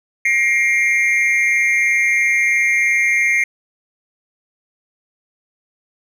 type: tone with amplitude modulation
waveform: triangle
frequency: 2127 Hz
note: C7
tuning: 28 cents sharp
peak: -7 dBFS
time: 0.25-3.44 s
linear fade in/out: 5 ms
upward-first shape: sine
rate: 223 Hz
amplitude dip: 95%
effects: none